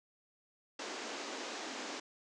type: band-pass noise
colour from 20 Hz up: pink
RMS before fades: -43 dBFS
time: 0.79-2 s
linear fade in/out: 5 ms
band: 240 to 7200 Hz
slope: 48 dB/octave
effects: none